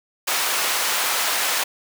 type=high-pass noise; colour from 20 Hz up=pink; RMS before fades=-22 dBFS; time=0.27-1.64 s; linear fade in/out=10 ms; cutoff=850 Hz; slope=12 dB/octave; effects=none